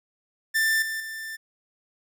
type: tone with level steps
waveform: 45% pulse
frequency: 1779 Hz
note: A6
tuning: 19 cents sharp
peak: -20 / -28 / -33 dBFS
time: 0.54-1.37 s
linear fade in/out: 20 ms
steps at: 0.82 / 1 s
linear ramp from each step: 2 ms
effects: none